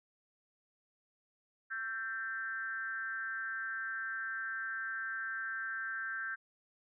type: tone with frequency modulation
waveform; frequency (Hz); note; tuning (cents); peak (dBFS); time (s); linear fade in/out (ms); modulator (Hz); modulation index
sine; 1568; G6; 0; -36; 1.7-6.36; 20; 228; 0.72
effects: none

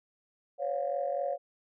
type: tone cluster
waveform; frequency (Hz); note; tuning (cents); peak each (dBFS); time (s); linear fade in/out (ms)
sine; 519 / 563 / 707; C5 / C#5 / F5; -14 / +27 / +21; -36 / -31 / -34; 0.58-1.38; 50
effects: tanh soft clip ceiling -20 dBFS

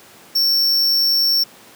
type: tone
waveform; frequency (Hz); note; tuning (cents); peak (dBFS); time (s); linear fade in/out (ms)
square; 5450; F8; -43; -14; 0.35-1.44; 10
effects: pink hiss -44 dBFS RMS until 1.75 s + high-pass 200 Hz 12 dB/octave

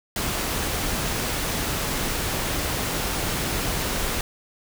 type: noise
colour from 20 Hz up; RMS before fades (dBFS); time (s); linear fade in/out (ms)
pink; -26; 0.16-4.21; 2
effects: none

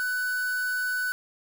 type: tone with quantisation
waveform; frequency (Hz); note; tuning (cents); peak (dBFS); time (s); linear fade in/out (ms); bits
triangle; 1495; F#6; +17; -24; 0-1.12; 0; 6
effects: none

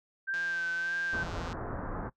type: tone with vibrato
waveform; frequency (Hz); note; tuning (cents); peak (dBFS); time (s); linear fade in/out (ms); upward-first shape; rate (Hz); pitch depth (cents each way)
sine; 1559; G6; -10; -30; 0.27-1.24; 20; sine; 1.7; 37
type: click train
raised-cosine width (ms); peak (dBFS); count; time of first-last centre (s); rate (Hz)
0.2; -29; 203; 0.34-1.528; 170
type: low-pass noise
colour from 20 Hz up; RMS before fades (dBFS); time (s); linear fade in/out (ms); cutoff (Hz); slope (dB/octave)
pink; -37; 1.12-2.1; 20; 1600; 48
effects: noise-tail reverb RT60 0.1 s tail -20 dB re dry

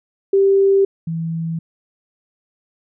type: tone pair in turn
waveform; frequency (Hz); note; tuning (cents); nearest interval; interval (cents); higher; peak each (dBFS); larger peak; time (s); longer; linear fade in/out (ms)
sine; 392 / 164.15; G4 / E3; 0 / -7; octave + minor third; 1507; first; -10 / -20; first; 0.33-0.85 / 1.07-1.59; neither; 5
effects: none

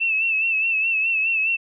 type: tone with vibrato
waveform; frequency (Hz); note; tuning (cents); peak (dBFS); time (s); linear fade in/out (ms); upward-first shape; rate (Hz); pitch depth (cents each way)
sine; 2645; E7; +5; -18; 0-1.57; 20; sine; 4.8; 54
effects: none

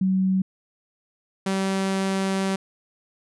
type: tone pair in turn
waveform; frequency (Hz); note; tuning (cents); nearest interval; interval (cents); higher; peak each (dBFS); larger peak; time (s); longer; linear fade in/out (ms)
sine / sawtooth; 188.8 / 192.66; F#3 / G3; +35 / -30; unison; 35; second; -18; neither; 0.01-0.42 / 1.46-2.56; second; 5
effects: resampled to 24000 Hz

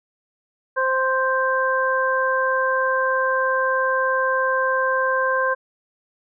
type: harmonic tone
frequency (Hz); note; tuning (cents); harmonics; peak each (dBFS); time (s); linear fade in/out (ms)
523.3; C5; 0; 1 / 2 / 3; -22 / -22 / -22; 0.76-5.55; 20
effects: none

